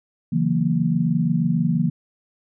sine chord, F# dominant seventh, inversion second, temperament equal, 138.59 / 164.81 / 185 / 233.1 Hz, C#3 / E3 / F#3 / A#3, 0 / 0 / 0 / 0 cents, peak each -26 / -20 / -25 / -23 dBFS, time 0.32-1.9 s, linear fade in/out 10 ms, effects none

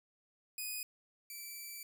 5% pulse tone pair in turn, 2489 / 2323 Hz, D#7 / D7, 0 / -20 cents, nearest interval minor second, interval 120 cents, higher first, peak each -29 / -35 dBFS, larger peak first, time 0.58-0.83 / 1.3-1.83 s, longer second, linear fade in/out 2 ms, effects none

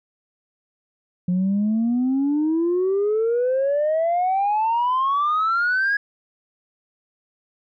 sine exponential sweep, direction up, 176.4 to 1674 Hz, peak -16 dBFS, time 1.28-5.97 s, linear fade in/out 5 ms, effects tanh soft clip ceiling -15 dBFS

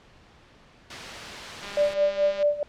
white noise, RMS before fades -35 dBFS, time 0.9-1.94 s, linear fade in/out 5 ms
click train, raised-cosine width 0.2 ms, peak -21 dBFS, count 162, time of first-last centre 1.63-2.427 s, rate 202 Hz
sine tone with tremolo, 587.3 Hz, D5, in tune, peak -17 dBFS, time 1.77-2.63 s, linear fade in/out 2 ms, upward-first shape sine, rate 4.7 Hz, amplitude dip 85%
effects pink hiss -54 dBFS RMS until 2.68 s + low-pass 4000 Hz 12 dB/octave

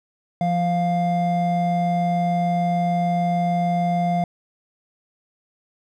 triangle tone pair together, 173.29 / 700 Hz, F3 / F5, -13 / +4 cents, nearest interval 2 octaves, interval 2417 cents, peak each -19 dBFS, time 0.41-4.24 s, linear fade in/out 2 ms, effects none

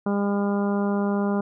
harmonic tone, 201.7 Hz, G3, 50 cents sharp, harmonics 1 / 2 / 3 / 4 / 5 / 6 / 7, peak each -22 / -28 / -32 / -34 / -36 / -38 / -39 dBFS, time 0.06-1.41 s, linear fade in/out 5 ms, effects none

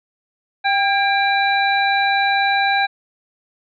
harmonic tone with a mistuned harmonic, 788 Hz, G5, 9 cents sharp, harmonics 1 / 2 / 3 / 5, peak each -17 / -20 / -22 / -24 dBFS, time 0.64-2.87 s, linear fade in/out 20 ms, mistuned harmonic 2, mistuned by +47 cents, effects none

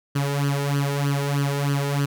sawtooth tone with flanger, 141.4 Hz, C#3, 35 cents sharp, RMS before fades -23 dBFS, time 0.15-2.06 s, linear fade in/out 10 ms, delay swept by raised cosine 0.65 to 2.25 ms, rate 3.2 Hz, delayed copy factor +0.75, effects none

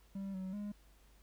triangle tone with pitch steps, 195.6 / 187.9 / 206 Hz, G3 / F#3 / G#3, -4 / +27 / -14 cents, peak -37 dBFS, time 0.15-0.72 s, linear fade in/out 5 ms, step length 190 ms, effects added 50 Hz sine -62 dBFS peak until 1.22 s + pink hiss -69 dBFS RMS until 1.22 s

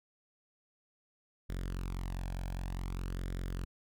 sawtooth tone with flanger, 44.95 Hz, F#1, 49 cents flat, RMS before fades -38 dBFS, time 1.49-3.65 s, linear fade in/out 10 ms, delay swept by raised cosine 0.56 to 1.25 ms, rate 0.54 Hz, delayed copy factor +0.6, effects none

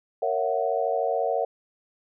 sine chord, F# dominant seventh, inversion first, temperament just, 462.5 / 555 / 666 / 740 Hz, A#4 / C#5 / E5 / F#5, -14 / +2 / +18 / 0 cents, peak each -28 dBFS, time 0.22-1.45 s, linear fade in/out 5 ms, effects none

